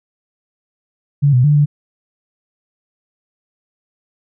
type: tone with pitch steps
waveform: sine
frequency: 142.8 / 125 / 147.8 / 146.4 Hz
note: D3 / B2 / D3 / D3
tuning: -48 / +21 / +11 / -5 cents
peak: -8 dBFS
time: 1.22-1.66 s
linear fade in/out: 20 ms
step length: 110 ms
effects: none